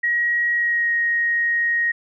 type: tone with pitch glide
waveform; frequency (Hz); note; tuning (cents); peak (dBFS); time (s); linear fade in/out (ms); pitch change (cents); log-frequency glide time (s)
sine; 1900 to 1876; A#6 to A#6; +33 to +11; -17; 0.03-1.92; 10; -22; 0.54-0.93
effects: none